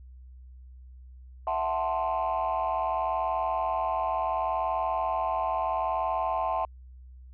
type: chord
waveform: sine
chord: F# half-diminished seventh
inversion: third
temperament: equal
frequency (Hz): 659.3 / 740 / 880 / 1046.5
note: E5 / F#5 / A5 / C6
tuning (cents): 0 / 0 / 0 / 0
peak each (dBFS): -30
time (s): 1.47-6.65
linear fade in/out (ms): 2
effects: tanh soft clip ceiling -20 dBFS + added 63 Hz sine -45 dBFS peak until 7.33 s